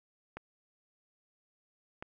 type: clicks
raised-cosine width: 0.5 ms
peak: -26 dBFS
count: 2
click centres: 0.37 / 2.025 s
effects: none